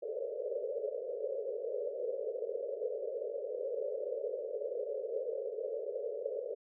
pink band-pass noise, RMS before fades -38 dBFS, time 0.02-6.55 s, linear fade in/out 10 ms, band 420 to 580 Hz, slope 96 dB/octave, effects none

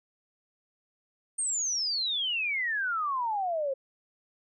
sine exponential sweep, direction down, 8870 to 523.3 Hz, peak -27 dBFS, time 1.38-3.74 s, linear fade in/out 10 ms, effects none

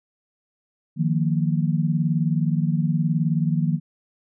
sine chord, Eb suspended second, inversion none, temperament equal, 155.56 / 174.61 / 233.1 Hz, Eb3 / F3 / Bb3, 0 / 0 / 0 cents, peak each -21 / -23 / -27 dBFS, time 0.96-3.8 s, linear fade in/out 50 ms, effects none

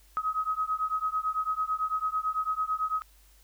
sine beating tone pair, 1264 / 1273 Hz, D#6 / D#6, +27 / +39 cents, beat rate 9 Hz, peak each -30 dBFS, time 0.17-3.02 s, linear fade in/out 0 ms, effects added 50 Hz sine -57 dBFS peak until 3.43 s + white hiss -62 dBFS RMS until 3.43 s

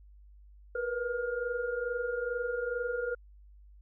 sine tone cluster, 470.5 / 492.8 / 1417 Hz, A#4 / B4 / F6, +16 / -4 / +25 cents, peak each -36 / -33 / -37 dBFS, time 0.75-3.15 s, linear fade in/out 5 ms, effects added 50 Hz sine -52 dBFS peak until 3.81 s

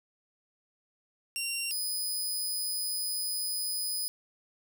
15% pulse tone pair in turn, 2759 / 4996 Hz, F7 / D#8, -22 / +6 cents, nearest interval minor seventh, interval 1028 cents, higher second, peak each -24 dBFS, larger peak neither, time 1.36-1.71 / 1.71-4.08 s, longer second, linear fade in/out 0 ms, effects none

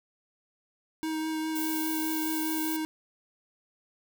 square tone with vibrato, 315.6 Hz, D#4, 25 cents sharp, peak -30 dBFS, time 1.03-2.85 s, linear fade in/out 0 ms, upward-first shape triangle, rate 4.9 Hz, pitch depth 14 cents each way
violet noise, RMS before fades -35 dBFS, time 1.55-2.77 s, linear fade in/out 10 ms
effects none

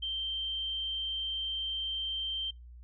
sine tone, 3136 Hz, G7, in tune, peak -32 dBFS, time 0.02-2.51 s, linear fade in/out 10 ms, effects noise-tail reverb RT60 0.2 s tail -26 dB re dry + added 60 Hz sine -47 dBFS peak until 2.83 s

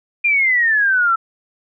sine exponential sweep, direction down, 2427 to 1318.5 Hz, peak -12 dBFS, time 0.24-1.16 s, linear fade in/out 10 ms, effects none

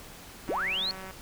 click train, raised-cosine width 0.5 ms, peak -28 dBFS, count 120, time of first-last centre 0.48-1.11 s, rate 189 Hz
sine linear sweep, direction up, 246.9 to 4435 Hz, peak -27 dBFS, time 0.49-0.91 s, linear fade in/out 0 ms
effects pink hiss -47 dBFS RMS until 1.21 s

